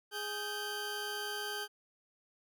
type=tone pair together; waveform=20% pulse; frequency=415.3 / 1558.9 Hz; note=G#4 / G6; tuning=0 / -10 cents; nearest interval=octave + major seventh; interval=2290 cents; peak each=-36 / -34 dBFS; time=0.11-1.68 s; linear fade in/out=50 ms; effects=none